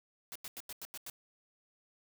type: noise bursts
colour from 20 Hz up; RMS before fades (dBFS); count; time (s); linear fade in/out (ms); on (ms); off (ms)
white; -44; 7; 0.32-1.099; 0; 35; 89
effects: none